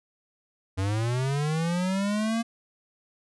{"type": "linear sweep", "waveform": "square", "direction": "up", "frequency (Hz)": [92.5, 233.1], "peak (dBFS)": -25, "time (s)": [0.77, 2.43], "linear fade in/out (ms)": 20, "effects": ["resampled to 24000 Hz"]}